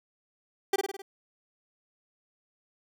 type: tone with echo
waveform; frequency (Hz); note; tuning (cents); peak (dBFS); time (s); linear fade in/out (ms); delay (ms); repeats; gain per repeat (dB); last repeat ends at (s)
30% pulse; 392; G4; 0; -19; 0.73-0.76; 5; 52; 5; -4; 1.02
effects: none